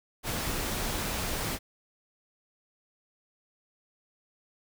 pink noise, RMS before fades -32 dBFS, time 0.23-1.59 s, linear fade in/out 50 ms, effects none

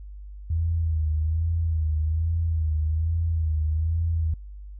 sine tone with vibrato, 80.3 Hz, E2, 45 cents flat, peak -21 dBFS, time 0.5-4.34 s, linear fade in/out 5 ms, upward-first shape sine, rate 1.2 Hz, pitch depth 65 cents each way, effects added 50 Hz sine -37 dBFS peak until 4.79 s

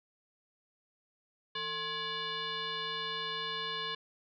sine tone with frequency modulation, 2300 Hz, D7, 37 cents flat, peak -34 dBFS, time 1.55-3.95 s, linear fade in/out 5 ms, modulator 617 Hz, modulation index 2.8, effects none

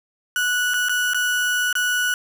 35% pulse tone with dropouts, 1473 Hz, F#6, 8 cents flat, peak -17 dBFS, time 0.36-2.14 s, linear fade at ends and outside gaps 1 ms, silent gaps 0.737-0.741 / 0.886-0.894 / 1.135-1.145 / 1.728-1.753 s, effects none

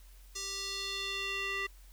square tone with band-pass filter sweep, 393 Hz, G4, 4 cents sharp, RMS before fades -37 dBFS, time 0.35-1.67 s, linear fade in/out 10 ms, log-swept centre 6000 to 2200 Hz, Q 2.4, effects added 45 Hz sine -52 dBFS peak until 1.92 s + white hiss -63 dBFS RMS until 1.92 s

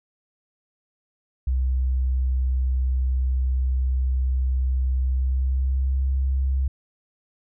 sine tone with pitch glide, 64.3 to 66.49 Hz, C2 to C2, -30 to +28 cents, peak -19 dBFS, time 1.47-6.68 s, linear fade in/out 5 ms, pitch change +58 cents, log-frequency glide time 5-6.05 s, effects none

